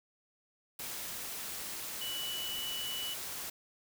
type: tone in noise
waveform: sine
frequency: 2960 Hz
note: F#7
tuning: in tune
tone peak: -37 dBFS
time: 2.01-3.14 s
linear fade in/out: 5 ms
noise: white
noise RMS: -41 dBFS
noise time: 0.79-3.5 s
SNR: +1 dB
effects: none